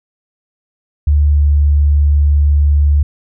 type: tone with pitch glide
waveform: sine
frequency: 73.42 to 72.83 Hz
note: D2 to D2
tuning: 0 to -14 cents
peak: -7 dBFS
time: 1.07-3.03 s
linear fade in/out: 5 ms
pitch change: -14 cents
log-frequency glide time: 1.3-1.42 s
effects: none